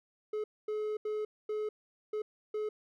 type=tone bursts at uneven times; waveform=triangle; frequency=426.4 Hz; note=G#4; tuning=46 cents sharp; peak=-30 dBFS; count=6; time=0.33-0.44 / 0.68-0.97 / 1.05-1.25 / 1.49-1.69 / 2.13-2.22 / 2.54-2.69 s; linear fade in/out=5 ms; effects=none

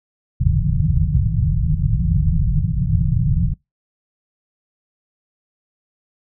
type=low-pass noise; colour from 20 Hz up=white; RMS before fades=-17 dBFS; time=0.4-3.54 s; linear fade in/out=5 ms; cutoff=170 Hz; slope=96 dB/octave; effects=noise-tail reverb RT60 0.2 s tail -25 dB re dry

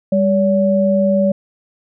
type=tone pair together; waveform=sine; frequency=198.98 / 570 Hz; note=G3 / C#5; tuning=+26 / +48 cents; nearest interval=octave + tritone; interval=1822 cents; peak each=-14 dBFS; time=0.12-1.32 s; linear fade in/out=5 ms; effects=none

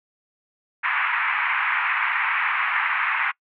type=band-pass noise; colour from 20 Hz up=white; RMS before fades=-23 dBFS; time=0.83-3.32 s; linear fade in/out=20 ms; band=910 to 2400 Hz; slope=48 dB/octave; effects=noise-tail reverb RT60 0.1 s tail -25 dB re dry

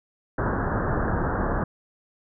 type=low-pass noise; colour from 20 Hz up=pink; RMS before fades=-25 dBFS; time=0.38-1.64 s; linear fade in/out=5 ms; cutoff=1700 Hz; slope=96 dB/octave; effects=none

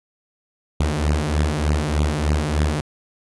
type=beating tone pair; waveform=sawtooth; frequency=73.42 / 76.72 Hz; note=D2 / D#2; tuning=0 / -24 cents; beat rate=3.3 Hz; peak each=-17 dBFS; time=0.8-2.81 s; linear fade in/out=5 ms; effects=resampled to 24000 Hz

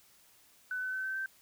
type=tone with pitch steps; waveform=sine; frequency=1500 / 1513.9 / 1528 / 1542.2 / 1556.5 Hz; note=F#6 / F#6 / G6 / G6 / G6; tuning=+23 / +39 / -45 / -29 / -13 cents; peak=-33 dBFS; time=0.71-1.26 s; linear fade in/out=2 ms; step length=110 ms; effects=white hiss -63 dBFS RMS until 1.41 s

